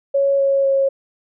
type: tone with pitch steps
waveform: sine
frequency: 554.4 / 549.6 / 544.9 Hz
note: C#5 / C#5 / C#5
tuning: 0 / -15 / -30 cents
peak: -13 dBFS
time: 0.14-0.89 s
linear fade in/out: 10 ms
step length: 250 ms
effects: none